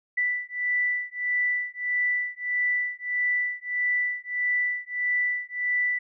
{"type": "beating tone pair", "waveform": "sine", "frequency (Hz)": [1975.5, 1977.1], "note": ["B6", "B6"], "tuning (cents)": [0, 1], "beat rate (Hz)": 1.6, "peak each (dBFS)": -27, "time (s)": [0.17, 5.99], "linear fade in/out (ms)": 10, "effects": []}